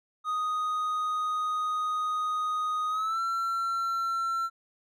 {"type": "tone with pitch glide", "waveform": "triangle", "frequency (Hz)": [1245, 1349.9], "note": ["D#6", "E6"], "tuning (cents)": [1, 41], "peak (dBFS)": -25, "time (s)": [0.24, 4.5], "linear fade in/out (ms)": 50, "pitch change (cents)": 140, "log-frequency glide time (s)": [2.89, 3.2], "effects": []}